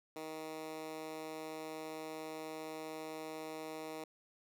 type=tone with high-pass filter; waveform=10% pulse; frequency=157.4 Hz; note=D#3; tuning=20 cents sharp; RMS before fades=-45 dBFS; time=0.16-4.04 s; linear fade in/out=2 ms; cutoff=350 Hz; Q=1.4; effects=none